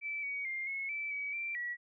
sine tone with pitch steps, 2318 / 2251 / 2112 / 2183 / 2320 / 2275 / 2352 / 1931 Hz, D7 / C#7 / C7 / C#7 / D7 / C#7 / D7 / B6, -23 / +26 / +16 / -27 / -22 / +44 / +2 / -39 cents, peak -35 dBFS, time 0.01-1.77 s, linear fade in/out 50 ms, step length 220 ms, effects none

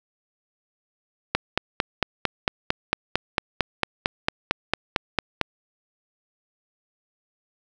click train, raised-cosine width 0.3 ms, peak -3 dBFS, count 19, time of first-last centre 1.35-5.413 s, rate 4.43 Hz, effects none

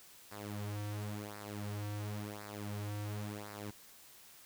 sawtooth tone with flanger, 103.83 Hz, G#2, in tune, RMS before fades -42 dBFS, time 0.31-3.71 s, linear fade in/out 10 ms, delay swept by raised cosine 0.3 to 4.9 ms, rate 0.94 Hz, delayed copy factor -0.8, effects white hiss -58 dBFS RMS until 4.45 s

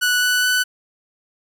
sawtooth tone with pitch steps, 1478 / 1486.6 / 1495.2 Hz, F#6 / F#6 / F#6, -2 / +8 / +18 cents, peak -12 dBFS, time 0.01-0.64 s, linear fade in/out 20 ms, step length 210 ms, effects none

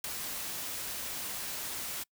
white noise with ADSR envelope, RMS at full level -33 dBFS, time 0.04-2.04 s, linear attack 4 ms, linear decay 9 ms, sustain -5 dB, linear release 16 ms, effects noise-tail reverb RT60 0.1 s tail -25 dB re dry

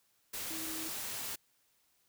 sine tone in noise, 319.3 Hz, D#4, 45 cents sharp, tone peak -44 dBFS, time 0.5-0.89 s, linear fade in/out 10 ms, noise white, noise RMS -40 dBFS, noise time 0.33-1.36 s, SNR -7 dB, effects white hiss -73 dBFS RMS until 2.08 s

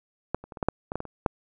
clicks, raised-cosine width 1 ms, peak -11 / -28 / -27 / -25 / -12 / -7 / -17 / -14 / -18 / -27 / -7 dBFS, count 11, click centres 0.346 / 0.44 / 0.522 / 0.572 / 0.628 / 0.686 / 0.919 / 0.956 / 1.004 / 1.053 / 1.262 s, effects none

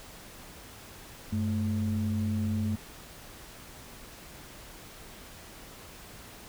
sine tone pair together, 97.1 / 216.9 Hz, G2 / A3, -16 / -25 cents, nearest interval octave + major second, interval 1391 cents, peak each -28 dBFS, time 1.32-2.76 s, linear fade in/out 10 ms, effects tanh soft clip ceiling -22 dBFS + pink hiss -48 dBFS RMS until 6.48 s

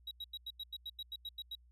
triangle tone bursts, 3847 Hz, B7, 46 cents flat, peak -39 dBFS, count 12, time 0.07-1.553 s, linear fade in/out 5 ms, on 42 ms, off 89 ms, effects added 60 Hz sine -61 dBFS peak until 1.71 s

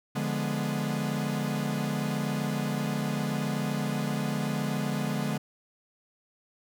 45% pulse chord, D diminished seventh, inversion none, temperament equal, 146.83 / 174.61 / 207.7 / 246.9 Hz, D3 / F3 / Ab3 / Cb4, 0 / 0 / 0 / 0 cents, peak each -32 / -36 / -32 / -35 dBFS, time 0.15-5.38 s, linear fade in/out 10 ms, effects none

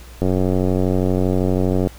click train, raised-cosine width 2 ms, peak -6 dBFS, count 154, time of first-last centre 0.22-1.872 s, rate 92.6 Hz, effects added 60 Hz sine -38 dBFS peak until 1.98 s + pink hiss -44 dBFS RMS until 1.98 s

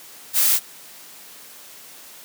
blue noise, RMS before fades -17 dBFS, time 0.33-0.6 s, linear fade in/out 50 ms, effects white hiss -43 dBFS RMS until 2.24 s + high-pass 150 Hz 12 dB/octave

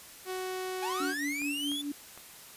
sawtooth tone, 371.8 Hz, F#4, 8 cents sharp, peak -30 dBFS, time 0.25-1.15 s, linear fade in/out 50 ms
45% pulse linear sweep, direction up, 788 to 3520 Hz, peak -33 dBFS, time 0.82-1.82 s, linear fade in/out 10 ms
sine tone with tremolo, 287.9 Hz, D4, 34 cents flat, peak -31 dBFS, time 1-1.92 s, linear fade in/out 5 ms, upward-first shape sine, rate 4.7 Hz, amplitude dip 65%
clicks, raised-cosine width 0.5 ms, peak -33 dBFS, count 3, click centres 1.418 / 1.717 / 2.176 s
effects white hiss -50 dBFS RMS until 2.56 s + resampled to 32000 Hz

